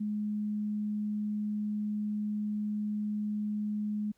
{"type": "tone", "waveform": "sine", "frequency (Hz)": 210, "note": "G#3", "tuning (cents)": 19, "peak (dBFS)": -30, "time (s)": [0, 4.12], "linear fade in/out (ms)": 10, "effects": ["pink hiss -73 dBFS RMS until 4.17 s"]}